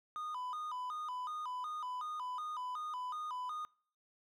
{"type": "tone with vibrato", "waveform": "triangle", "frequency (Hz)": 1109, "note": "C#6", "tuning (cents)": 0, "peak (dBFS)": -37, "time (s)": [0.16, 3.65], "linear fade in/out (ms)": 0, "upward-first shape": "square", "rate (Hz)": 2.7, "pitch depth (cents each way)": 180, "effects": ["noise-tail reverb RT60 0.5 s tail -24 dB re dry"]}